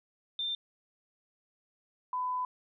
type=tone pair in turn; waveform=sine; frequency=3587 / 1002.8 Hz; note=A7 / B5; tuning=+33 / +26 cents; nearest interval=octave + minor seventh; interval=2207 cents; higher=first; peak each=-31 / -30 dBFS; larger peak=second; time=0.39-0.55 / 2.13-2.45 s; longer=second; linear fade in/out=2 ms; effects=none